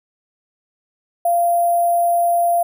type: tone with sample-and-hold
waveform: sine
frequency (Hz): 690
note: F5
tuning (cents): -21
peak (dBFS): -13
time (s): 1.25-2.63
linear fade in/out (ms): 5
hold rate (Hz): 11025
effects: none